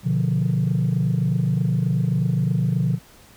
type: chord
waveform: sine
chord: B diminished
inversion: none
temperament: equal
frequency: 123.47 / 146.83 / 174.61 Hz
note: B2 / D3 / F3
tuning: 0 / 0 / 0 cents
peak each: -21 dBFS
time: 0.03-2.99 s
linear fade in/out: 50 ms
effects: tanh soft clip ceiling -13 dBFS + pink hiss -50 dBFS RMS until 3.36 s